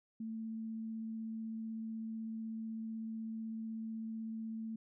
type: tone with vibrato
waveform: sine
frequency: 222.8 Hz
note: A3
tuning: 22 cents sharp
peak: -39 dBFS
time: 0.2-4.76 s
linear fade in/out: 5 ms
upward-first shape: triangle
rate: 16 Hz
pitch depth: 9 cents each way
effects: none